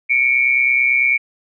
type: tone pair together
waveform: sine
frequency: 2220 / 2349 Hz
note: C#7 / D7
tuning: +2 / 0 cents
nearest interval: minor second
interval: 98 cents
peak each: -15 dBFS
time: 0.09-1.18 s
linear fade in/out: 20 ms
effects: none